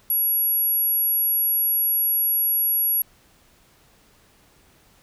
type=tone; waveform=sine; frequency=11350 Hz; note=F9; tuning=27 cents sharp; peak=-18 dBFS; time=0.1-3.02 s; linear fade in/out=2 ms; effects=pink hiss -57 dBFS RMS until 5.02 s